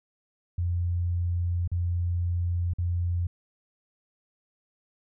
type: tone with dropouts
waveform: sine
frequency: 87.31 Hz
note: F2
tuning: in tune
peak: -24 dBFS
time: 0.58-3.27 s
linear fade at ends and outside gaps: 5 ms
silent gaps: 1.677-1.716 / 2.736-2.784 s
effects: none